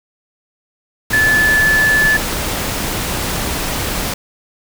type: tone in noise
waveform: sine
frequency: 1736 Hz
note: A6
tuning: 24 cents flat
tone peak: -10 dBFS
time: 1.13-2.17 s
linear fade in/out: 5 ms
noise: pink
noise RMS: -20 dBFS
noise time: 1.1-4.14 s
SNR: +7 dB
effects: none